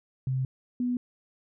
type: tone pair in turn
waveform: sine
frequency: 130.81 / 246.3 Hz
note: C3 / B3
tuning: 0 / -5 cents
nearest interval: major seventh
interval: 1095 cents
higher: second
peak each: -25 dBFS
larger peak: neither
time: 0.27-0.45 / 0.8-0.97 s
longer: first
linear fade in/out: 2 ms
effects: none